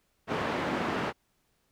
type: band-pass noise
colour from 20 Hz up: pink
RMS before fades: -31 dBFS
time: 0.27-1.13 s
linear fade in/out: 50 ms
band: 190 to 2000 Hz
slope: 12 dB/octave
effects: pink hiss -73 dBFS RMS until 1.71 s